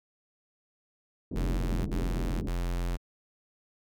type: low-pass noise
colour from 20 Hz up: white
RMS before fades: -35 dBFS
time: 1.31-2.49 s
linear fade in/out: 5 ms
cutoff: 330 Hz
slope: 24 dB/octave
type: tone bursts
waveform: square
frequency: 43.65 Hz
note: F1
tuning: in tune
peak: -29 dBFS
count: 3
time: 1.35-2.972 s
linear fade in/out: 20 ms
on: 510 ms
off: 46 ms
effects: none